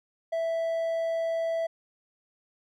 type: tone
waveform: triangle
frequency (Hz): 659.3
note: E5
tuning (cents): 0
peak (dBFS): -24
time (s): 0.32-1.67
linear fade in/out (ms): 10
effects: none